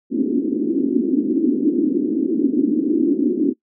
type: band-pass noise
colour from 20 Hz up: pink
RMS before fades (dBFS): -18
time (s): 0.1-3.54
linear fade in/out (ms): 50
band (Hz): 250 to 340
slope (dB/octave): 48
effects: noise-tail reverb RT60 0.1 s tail -20 dB re dry